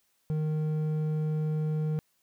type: tone with hard clipping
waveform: sine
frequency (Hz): 154.5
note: D#3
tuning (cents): -12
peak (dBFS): -28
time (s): 0.3-1.99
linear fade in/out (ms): 0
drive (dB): 6
effects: white hiss -72 dBFS RMS until 2.22 s